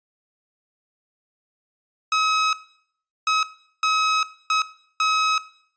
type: tone bursts at uneven times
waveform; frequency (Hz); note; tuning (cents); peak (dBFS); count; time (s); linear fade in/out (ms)
sawtooth; 1277; D#6; +45; -14; 5; 2.12-2.53 / 3.27-3.43 / 3.83-4.23 / 4.5-4.62 / 5-5.38; 2
effects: noise-tail reverb RT60 0.6 s tail -18 dB re dry + resampled to 16000 Hz